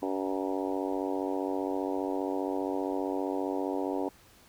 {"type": "harmonic tone with a mistuned harmonic", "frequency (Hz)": 95.1, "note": "F#2", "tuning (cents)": 48, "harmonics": [3, 4, 5, 6, 7, 8, 9, 10], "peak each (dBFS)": [-33, -35, -37, -39, -40, -41, -42, -43], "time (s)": [0.02, 4.09], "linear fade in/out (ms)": 5, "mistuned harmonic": 9, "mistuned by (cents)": 22, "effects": ["pink hiss -58 dBFS RMS until 4.48 s"]}